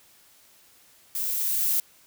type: noise with level ramp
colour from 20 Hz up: violet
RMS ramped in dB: -29 to -23 dBFS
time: 1.15-1.8 s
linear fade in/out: 2 ms
effects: white hiss -57 dBFS RMS until 2.06 s